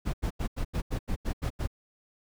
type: noise bursts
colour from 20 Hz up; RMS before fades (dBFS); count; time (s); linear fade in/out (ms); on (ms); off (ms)
brown; -29; 10; 0.05-1.675; 20; 86; 85
effects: none